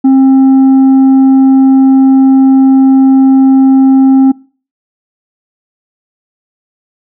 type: tone with tanh clipping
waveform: sine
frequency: 266.5 Hz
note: C4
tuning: 32 cents sharp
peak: -3 dBFS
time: 0.04-4.32 s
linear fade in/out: 10 ms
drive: 4 dB
effects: noise-tail reverb RT60 0.4 s tail -23 dB re dry